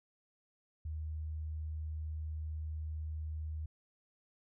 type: tone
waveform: sine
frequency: 77.78 Hz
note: D#2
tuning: in tune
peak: -37 dBFS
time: 0.85-3.66 s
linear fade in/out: 5 ms
effects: none